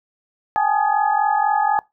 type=tone cluster; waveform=sine; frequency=765 / 817 / 861 / 1237 / 1693 Hz; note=G5 / G#5 / A5 / D#6 / G#6; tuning=-42 / -29 / -38 / -10 / +33 cents; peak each=-28 / -19 / -19 / -27 / -28 dBFS; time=0.56-1.79 s; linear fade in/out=0 ms; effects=noise-tail reverb RT60 0.2 s tail -24 dB re dry

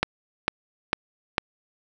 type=click train; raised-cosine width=0.3 ms; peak=-4 dBFS; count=4; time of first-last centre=0.03-1.381 s; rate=2.22 Hz; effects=none

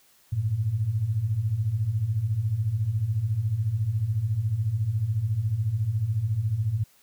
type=beating tone pair; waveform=sine; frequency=98.6 / 112.6 Hz; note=G2 / A2; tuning=+11 / +40 cents; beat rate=14 Hz; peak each=-29 / -24 dBFS; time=0.32-6.84 s; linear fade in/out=10 ms; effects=white hiss -60 dBFS RMS until 7.02 s

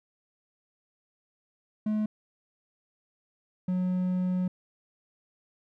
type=tone pair in turn; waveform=triangle; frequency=213.8 / 182.66 Hz; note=A3 / F#3; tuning=-49 / -22 cents; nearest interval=minor third; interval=273 cents; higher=first; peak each=-23 dBFS; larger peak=neither; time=1.86-2.06 / 3.68-4.48 s; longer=second; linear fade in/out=5 ms; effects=none

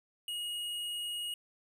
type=tone; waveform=square; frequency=2882 Hz; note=F#7; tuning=46 cents flat; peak=-36 dBFS; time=0.28-1.34 s; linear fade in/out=2 ms; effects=none

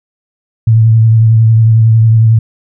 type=tone with vibrato; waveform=sine; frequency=112.2 Hz; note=A2; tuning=34 cents sharp; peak=-3 dBFS; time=0.67-2.39 s; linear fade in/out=5 ms; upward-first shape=triangle; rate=11 Hz; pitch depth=37 cents each way; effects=none

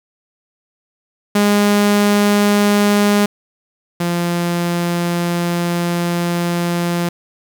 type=tone pair in turn; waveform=sawtooth; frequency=205.3 / 172.9 Hz; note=G#3 / F3; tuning=-20 / -17 cents; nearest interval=minor third; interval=297 cents; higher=first; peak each=-7 / -12 dBFS; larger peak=first; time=1.35-3.26 / 4-7.09 s; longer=second; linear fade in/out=5 ms; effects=7-bit

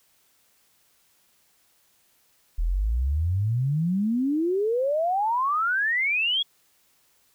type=exponential sweep; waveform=sine; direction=up; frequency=38.54 to 3382 Hz; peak=-21 dBFS; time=2.58-6.43 s; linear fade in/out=10 ms; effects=white hiss -64 dBFS RMS until 7.34 s

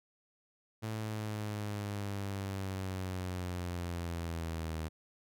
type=linear sweep; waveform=sawtooth; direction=down; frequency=110.3 to 79 Hz; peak=-32 dBFS; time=0.82-4.89 s; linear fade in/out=20 ms; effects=none

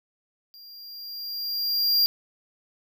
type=tone with level ramp; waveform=square; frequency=4776 Hz; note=D8; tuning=28 cents sharp; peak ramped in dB=-46 to -17 dBFS; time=0.54-2.06 s; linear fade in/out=0 ms; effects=none

